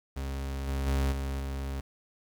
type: tone with level steps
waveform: 40% pulse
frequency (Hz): 68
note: C#2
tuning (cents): -33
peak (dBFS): -31 / -28 / -24 / -30 / -32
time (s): 0.16-1.81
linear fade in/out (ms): 10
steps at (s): 0.67 / 0.86 / 1.11 / 1.39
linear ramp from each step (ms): 20
effects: 9-bit